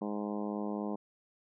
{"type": "harmonic tone", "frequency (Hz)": 103.83, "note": "G#2", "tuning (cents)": 0, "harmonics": [2, 3, 4, 5, 6, 7, 8, 9, 10], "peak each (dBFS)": [-36, -40, -42, -44, -46, -47, -48, -49, -50], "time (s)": [0.01, 0.96], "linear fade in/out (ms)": 10, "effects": []}